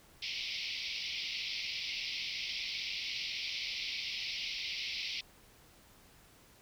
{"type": "band-pass noise", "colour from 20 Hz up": "pink", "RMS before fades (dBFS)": -39, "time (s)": [0.22, 5.21], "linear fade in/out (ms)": 5, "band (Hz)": [2100, 5500], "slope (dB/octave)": 96, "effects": ["pink hiss -61 dBFS RMS until 6.61 s"]}